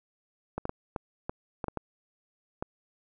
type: clicks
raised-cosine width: 1 ms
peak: -18 dBFS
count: 9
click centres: 0.58 / 0.654 / 0.694 / 0.962 / 1.295 / 1.642 / 1.683 / 1.773 / 2.625 s
effects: none